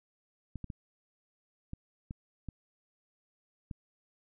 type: clicks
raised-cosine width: 5 ms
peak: -27 dBFS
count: 7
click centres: 0.557 / 0.643 / 0.702 / 1.734 / 2.109 / 2.487 / 3.712 s
effects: none